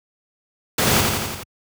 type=noise with echo; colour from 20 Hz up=pink; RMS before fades=-18 dBFS; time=0.78-1.01 s; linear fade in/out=5 ms; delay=85 ms; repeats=5; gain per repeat=-3 dB; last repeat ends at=1.435 s; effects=high-pass 80 Hz 12 dB/octave